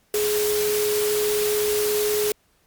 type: tone in noise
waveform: sine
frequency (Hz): 420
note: G#4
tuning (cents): +19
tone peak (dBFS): -20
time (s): 0.14-2.32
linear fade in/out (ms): 2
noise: white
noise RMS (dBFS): -27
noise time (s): 0.14-2.32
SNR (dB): +4
effects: pink hiss -63 dBFS RMS until 2.66 s + MP3 96 kbps